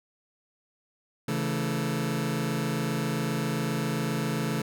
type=chord; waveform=sawtooth; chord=A major; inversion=first; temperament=just; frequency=137.5 / 165 / 220 Hz; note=C#3 / E3 / A3; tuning=-14 / +2 / 0 cents; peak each=-27 dBFS; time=1.28-4.62 s; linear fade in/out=5 ms; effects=none